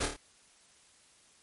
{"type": "noise with echo", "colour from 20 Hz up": "pink", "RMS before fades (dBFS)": -31, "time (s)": [0, 0.06], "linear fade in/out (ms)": 10, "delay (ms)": 27, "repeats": 4, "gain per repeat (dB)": -4, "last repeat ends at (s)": 0.168, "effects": ["white hiss -62 dBFS RMS until 1.42 s", "MP3 48 kbps"]}